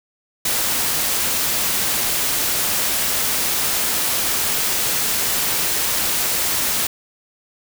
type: noise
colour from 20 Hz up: white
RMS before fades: -20 dBFS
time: 0.45-6.87 s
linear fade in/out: 5 ms
effects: none